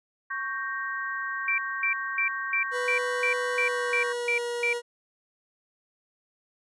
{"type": "chord", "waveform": "sine", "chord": "G diminished", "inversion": "second", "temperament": "equal", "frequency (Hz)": [1108.7, 1568, 1864.7], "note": ["Db6", "G6", "Bb6"], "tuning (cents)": [0, 0, 0], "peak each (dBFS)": [-34, -32, -35], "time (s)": [0.3, 4.13], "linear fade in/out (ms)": 10}
{"type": "tone bursts", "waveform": "sine", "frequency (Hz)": 2349, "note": "D7", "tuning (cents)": 0, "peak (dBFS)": -23, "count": 10, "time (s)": [1.48, 4.73], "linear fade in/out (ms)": 2, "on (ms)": 100, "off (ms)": 250}
{"type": "tone with pitch glide", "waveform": "40% pulse", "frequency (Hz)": [494.4, 478.4], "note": ["B4", "A#4"], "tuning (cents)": [2, 45], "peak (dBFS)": -28, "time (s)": [2.71, 4.82], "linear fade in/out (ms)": 50, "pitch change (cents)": -57, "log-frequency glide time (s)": [3.54, 4.37]}
{"effects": ["resampled to 24000 Hz"]}